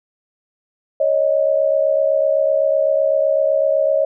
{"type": "tone pair together", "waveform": "sine", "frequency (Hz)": [554.4, 622.3], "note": ["C#5", "D#5"], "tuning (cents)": [0, 0], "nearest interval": "major second", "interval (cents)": 200, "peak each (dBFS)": -16, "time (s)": [1, 4.05], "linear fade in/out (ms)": 5, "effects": []}